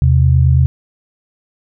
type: tone pair together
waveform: sine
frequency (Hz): 81.07 / 130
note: E2 / C3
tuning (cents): -28 / -11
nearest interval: minor sixth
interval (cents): 817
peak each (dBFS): -10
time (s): 0.02-0.66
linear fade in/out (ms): 0
effects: none